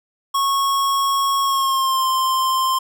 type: tone with pitch glide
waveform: square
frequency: 1100 to 1047.9 Hz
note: C#6 to C6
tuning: -14 to +2 cents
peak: -17 dBFS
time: 0.34-2.79 s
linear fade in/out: 10 ms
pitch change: -84 cents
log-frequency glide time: 1.42-2.05 s
effects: none